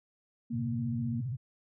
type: tone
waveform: sine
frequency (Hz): 233.1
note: A#3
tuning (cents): 0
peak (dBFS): -33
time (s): 0.5-1.21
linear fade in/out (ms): 10
type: tone with vibrato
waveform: sine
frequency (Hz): 123.47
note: B2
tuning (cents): 0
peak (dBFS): -32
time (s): 0.52-1.37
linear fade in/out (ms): 20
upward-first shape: square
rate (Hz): 15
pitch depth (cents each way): 160
effects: none